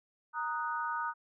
sine chord, D# minor, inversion second, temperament equal, 932.3 / 1244.5 / 1480 Hz, A#5 / D#6 / F#6, 0 / 0 / 0 cents, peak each -36 / -36 / -38 dBFS, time 0.33-1.14 s, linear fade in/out 50 ms, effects none

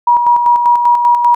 sine tone with tremolo, 959 Hz, A#5, 49 cents sharp, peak -5 dBFS, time 0.07-1.35 s, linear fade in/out 5 ms, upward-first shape square, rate 5.1 Hz, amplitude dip 45%, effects none

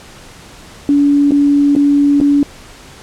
sine tone with dropouts, 285.9 Hz, D4, 46 cents flat, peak -7 dBFS, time 0.89-2.43 s, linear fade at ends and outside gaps 1 ms, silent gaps 1.309-1.319 / 1.752-1.763 / 2.202-2.212 s, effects pink hiss -37 dBFS RMS until 3.02 s + low-pass 9000 Hz 12 dB/octave

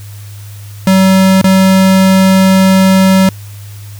square tone with dropouts, 190 Hz, F#3, 46 cents sharp, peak -5 dBFS, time 0.87-3.29 s, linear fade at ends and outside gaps 2 ms, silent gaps 1.415-1.442 s, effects added 102 Hz sine -26 dBFS peak until 3.99 s + white hiss -38 dBFS RMS until 3.99 s

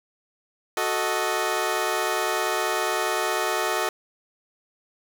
15% pulse chord, D# diminished, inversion first, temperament equal, 370 / 440 / 622.3 Hz, F#4 / A4 / D#5, 0 / 0 / 0 cents, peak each -21 dBFS, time 0.77-3.89 s, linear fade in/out 2 ms, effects 8-bit

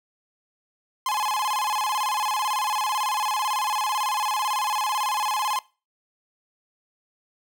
45% pulse tone with vibrato, 940 Hz, A#5, 14 cents sharp, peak -23 dBFS, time 1.06-5.59 s, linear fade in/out 2 ms, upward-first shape square, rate 18 Hz, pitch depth 180 cents each way, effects noise-tail reverb RT60 0.3 s tail -20 dB re dry

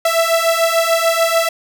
sawtooth beating tone pair, 659.3 / 666.1 Hz, E5 / E5, 0 / +18 cents, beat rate 6.8 Hz, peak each -12 dBFS, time 0.05-1.49 s, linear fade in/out 5 ms, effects none

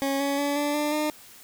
20% pulse tone with pitch steps, 274.7 / 280.1 / 285.7 / 291.4 / 297.1 / 303 Hz, C#4 / C#4 / D4 / D4 / D4 / D#4, -16 / +18 / -48 / -13 / +20 / -46 cents, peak -19 dBFS, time 0.02-1.1 s, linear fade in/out 0 ms, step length 180 ms, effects white hiss -49 dBFS RMS until 1.43 s

